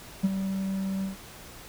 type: tone with ADSR envelope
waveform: triangle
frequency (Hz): 192.7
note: G3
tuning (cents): -29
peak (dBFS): -15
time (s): 0.23-1.17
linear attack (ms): 17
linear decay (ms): 31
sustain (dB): -10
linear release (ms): 130
effects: tanh soft clip ceiling -13 dBFS + pink hiss -46 dBFS RMS until 1.68 s